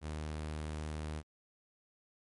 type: tone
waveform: sawtooth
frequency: 76.8 Hz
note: D#2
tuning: 22 cents flat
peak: -34 dBFS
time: 0.01-1.23 s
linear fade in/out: 50 ms
effects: MP3 48 kbps

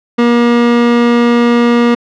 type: tone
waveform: 30% pulse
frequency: 238 Hz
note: A#3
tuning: 36 cents sharp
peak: -4 dBFS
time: 0.18-1.95 s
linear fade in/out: 10 ms
effects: low-pass 3000 Hz 12 dB/octave

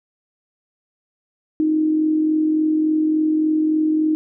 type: tone with amplitude modulation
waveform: sine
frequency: 311.1 Hz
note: D#4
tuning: in tune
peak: -13 dBFS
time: 1.6-4.15 s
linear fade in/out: 0 ms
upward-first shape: sine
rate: 43.5 Hz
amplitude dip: 40%
effects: none

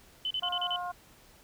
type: tone bursts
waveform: sine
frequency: 3032 Hz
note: F#7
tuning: 42 cents sharp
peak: -29 dBFS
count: 6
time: 0.25-0.761 s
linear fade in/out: 2 ms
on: 56 ms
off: 35 ms
type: harmonic tone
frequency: 355.7 Hz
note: F4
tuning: 32 cents sharp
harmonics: 2 / 3 / 4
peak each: -35 / -38 / -43 dBFS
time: 0.42-0.92 s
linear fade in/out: 10 ms
effects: pink hiss -58 dBFS RMS until 1.43 s

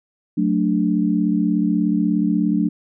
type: chord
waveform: sine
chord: D major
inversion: first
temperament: just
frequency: 183.54 / 220.2 / 293.7 Hz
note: F#3 / A3 / D4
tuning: -14 / +2 / 0 cents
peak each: -20 dBFS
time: 0.37-2.69 s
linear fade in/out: 10 ms
effects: none

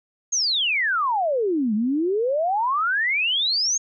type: exponential two-way sweep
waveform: sine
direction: down then up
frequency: 6645 to 203.9 to 6645 Hz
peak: -19 dBFS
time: 0.32-3.78 s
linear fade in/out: 10 ms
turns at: 1.74 s
effects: none

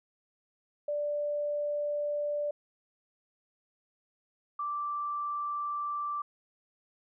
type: tone pair in turn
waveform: sine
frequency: 587.3 / 1171.7 Hz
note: D5 / D6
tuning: 0 / -4 cents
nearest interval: octave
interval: 1196 cents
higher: second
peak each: -29 / -31 dBFS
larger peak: first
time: 0.88-2.51 / 4.59-6.22 s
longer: neither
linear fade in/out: 5 ms
effects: none

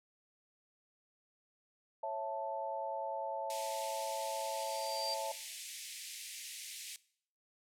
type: chord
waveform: sine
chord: A major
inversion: first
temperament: just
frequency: 550 / 660 / 880 Hz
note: C#5 / E5 / A5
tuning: -14 / +2 / 0 cents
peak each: -42 / -40 / -39 dBFS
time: 2.03-5.32 s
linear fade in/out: 5 ms
type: high-pass noise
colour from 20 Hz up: white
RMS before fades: -43 dBFS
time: 3.5-6.96 s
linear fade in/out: 0 ms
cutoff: 2000 Hz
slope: 48 dB/octave
type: tone with exponential growth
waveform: sine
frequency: 4699 Hz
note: D8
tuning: in tune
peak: -35 dBFS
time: 4.08-5.14 s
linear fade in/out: 0 ms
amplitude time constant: 230 ms
effects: noise-tail reverb RT60 0.6 s tail -20 dB re dry + low-pass 10000 Hz 12 dB/octave

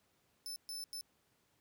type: tone bursts at uneven times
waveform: sawtooth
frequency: 5274 Hz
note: E8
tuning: in tune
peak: -39 dBFS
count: 3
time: 0.46-0.56 / 0.69-0.84 / 0.93-1.01 s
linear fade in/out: 0 ms
effects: pink hiss -75 dBFS RMS until 1.6 s + high-pass 80 Hz 12 dB/octave

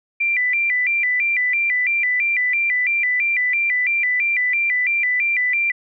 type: tone with vibrato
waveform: sine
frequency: 2170 Hz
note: C#7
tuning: 37 cents flat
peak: -16 dBFS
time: 0.2-5.72 s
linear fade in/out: 10 ms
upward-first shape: square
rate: 3 Hz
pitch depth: 150 cents each way
effects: none

